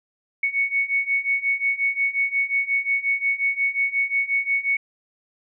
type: beating tone pair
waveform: sine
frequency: 2217 / 2222.6 Hz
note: C#7 / C#7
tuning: 0 / +4 cents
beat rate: 5.6 Hz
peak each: -24 / -22 dBFS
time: 0.43-4.77 s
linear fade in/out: 5 ms
effects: none